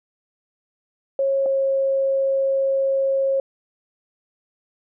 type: tone pair in turn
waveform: sine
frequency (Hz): 545 / 541.5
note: C#5 / C#5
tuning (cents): -29 / -41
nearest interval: unison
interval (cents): 12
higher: first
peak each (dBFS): -17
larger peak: neither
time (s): 1.19-1.46 / 1.46-3.4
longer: second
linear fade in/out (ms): 2
effects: none